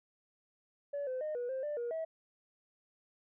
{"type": "tone with pitch steps", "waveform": "sine", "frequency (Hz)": [571, 513, 613, 486.1, 526, 592, 476.3, 646], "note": ["D5", "C5", "D#5", "B4", "C5", "D5", "A#4", "E5"], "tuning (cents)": [-49, -34, -26, -28, 9, 14, 37, -35], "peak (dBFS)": -33, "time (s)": [0.93, 2.05], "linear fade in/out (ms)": 10, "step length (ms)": 140, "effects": ["tanh soft clip ceiling -32 dBFS"]}